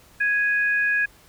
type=tone pair together; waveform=sine; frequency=1662.8 / 2482 Hz; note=G#6 / D#7; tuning=+2 / -5 cents; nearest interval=perfect fifth; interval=693 cents; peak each=-19 / -27 dBFS; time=0.2-1.06 s; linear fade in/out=10 ms; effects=pink hiss -53 dBFS RMS until 1.28 s